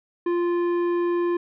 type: tone with tanh clipping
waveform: sine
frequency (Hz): 347.7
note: F4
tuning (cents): -8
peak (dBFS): -22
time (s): 0.26-1.37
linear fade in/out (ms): 5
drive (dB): 11
effects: none